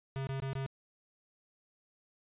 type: tone bursts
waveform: square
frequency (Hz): 135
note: C#3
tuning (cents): -45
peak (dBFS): -35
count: 4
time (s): 0.16-0.663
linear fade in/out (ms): 0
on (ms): 110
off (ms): 21
effects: resampled to 8000 Hz